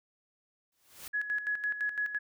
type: noise with exponential growth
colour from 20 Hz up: white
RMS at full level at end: -41 dBFS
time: 0.72-1.08 s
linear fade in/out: 2 ms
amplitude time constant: 78 ms
type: tone with tremolo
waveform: sine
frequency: 1684 Hz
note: G#6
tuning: 24 cents sharp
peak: -28 dBFS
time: 1.13-2.19 s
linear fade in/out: 20 ms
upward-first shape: square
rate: 5.9 Hz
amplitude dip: 65%
effects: none